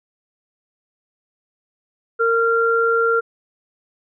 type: tone pair together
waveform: sine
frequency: 459.5 / 1382 Hz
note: A#4 / F6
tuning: -25 / -19 cents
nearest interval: octave + perfect fifth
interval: 1906 cents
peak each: -17 dBFS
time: 2.19-3.21 s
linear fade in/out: 20 ms
effects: none